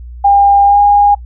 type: tone with pitch glide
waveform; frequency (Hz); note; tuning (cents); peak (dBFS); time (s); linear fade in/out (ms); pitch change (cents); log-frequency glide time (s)
sine; 803 to 816.6; G5 to G#5; +41 to -29; -4; 0.24-1.15; 10; +30; 0.65-0.79
effects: noise-tail reverb RT60 0.1 s tail -24 dB re dry + added 60 Hz sine -26 dBFS peak until 1.25 s